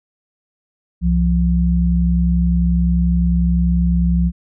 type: tone pair together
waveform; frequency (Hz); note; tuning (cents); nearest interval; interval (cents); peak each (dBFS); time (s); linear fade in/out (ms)
sine; 65.03 / 173.6; C2 / F3; -10 / -10; octave + perfect fourth; 1700; -15; 1.01-4.32; 50
effects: none